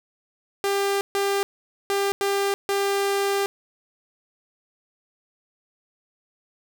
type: tone bursts at uneven times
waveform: sawtooth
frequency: 397.7 Hz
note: G4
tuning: 25 cents sharp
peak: -17 dBFS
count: 5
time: 0.64-1.01 / 1.15-1.43 / 1.9-2.12 / 2.21-2.54 / 2.69-3.46 s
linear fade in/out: 0 ms
effects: none